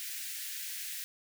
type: high-pass noise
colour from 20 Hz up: white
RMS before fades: -40 dBFS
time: 0-1.04 s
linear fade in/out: 0 ms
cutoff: 1600 Hz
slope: 48 dB/octave
effects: none